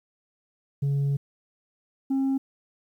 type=tone pair in turn; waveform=sine; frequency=140.4 / 269.1 Hz; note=C#3 / C4; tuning=+22 / +49 cents; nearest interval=major seventh; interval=1127 cents; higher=second; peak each=-19 dBFS; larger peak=neither; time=0.82-1.17 / 2.1-2.38 s; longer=first; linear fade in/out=10 ms; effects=tanh soft clip ceiling -21 dBFS + 10-bit